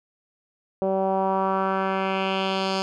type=tone with low-pass filter sweep; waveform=10% pulse; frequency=191.6 Hz; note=G3; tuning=39 cents flat; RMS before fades=-24 dBFS; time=0.82-2.82 s; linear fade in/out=0 ms; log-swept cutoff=560 to 5000 Hz; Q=2.2; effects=none